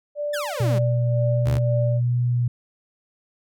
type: tone with tremolo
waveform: sine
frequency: 587.3 Hz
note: D5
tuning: in tune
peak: -23 dBFS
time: 0.15-2.01 s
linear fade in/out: 50 ms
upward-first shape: sine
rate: 2 Hz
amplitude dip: 60%
type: exponential sweep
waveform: sawtooth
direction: down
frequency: 1829 to 174.61 Hz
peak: -24 dBFS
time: 0.33-0.79 s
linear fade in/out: 10 ms
type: tone with vibrato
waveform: sine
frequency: 121.4 Hz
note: B2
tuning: 29 cents flat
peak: -18 dBFS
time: 0.6-2.48 s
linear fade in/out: 5 ms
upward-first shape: sine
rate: 1.4 Hz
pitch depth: 11 cents each way
type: tone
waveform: sawtooth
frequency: 71.7 Hz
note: D2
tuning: 41 cents flat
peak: -21 dBFS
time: 1.45-1.59 s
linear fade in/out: 20 ms
effects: none